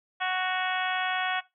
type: harmonic tone with a mistuned harmonic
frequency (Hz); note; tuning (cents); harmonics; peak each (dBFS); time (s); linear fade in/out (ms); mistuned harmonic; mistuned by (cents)
370.3; F#4; +1; 2 / 3 / 4 / 5 / 6 / 7 / 8 / 9; -30 / -34 / -32 / -34 / -38 / -38 / -42 / -38; 0.2-1.41; 20; 8; -30
effects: noise-tail reverb RT60 0.2 s tail -18 dB re dry